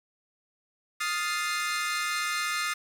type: chord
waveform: sawtooth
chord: F dominant seventh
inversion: third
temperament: equal with one note detuned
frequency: 1244.5 / 1396.9 / 1750.9 / 2093 Hz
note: Eb6 / F6 / A6 / C7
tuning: 0 / 0 / -9 / 0 cents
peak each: -28 / -31 / -32 / -29 dBFS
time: 1-2.74 s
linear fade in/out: 10 ms
effects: low-pass 11000 Hz 12 dB/octave + 8-bit